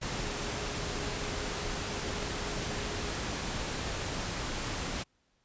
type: tone in noise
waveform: sine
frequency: 413.1 Hz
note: G#4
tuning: 9 cents flat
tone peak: -44 dBFS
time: 0.24-3.12 s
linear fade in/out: 20 ms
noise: pink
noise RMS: -35 dBFS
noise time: 0.01-5.04 s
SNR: -12 dB
effects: pink hiss -73 dBFS RMS until 5.44 s + resampled to 16000 Hz